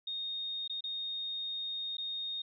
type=tone with dropouts; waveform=sine; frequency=3700 Hz; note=A#7; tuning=14 cents flat; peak=-35 dBFS; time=0.07-2.42 s; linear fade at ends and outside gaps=5 ms; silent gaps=0.678-0.696 / 0.808-0.839 / 1.97-1.981 s; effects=none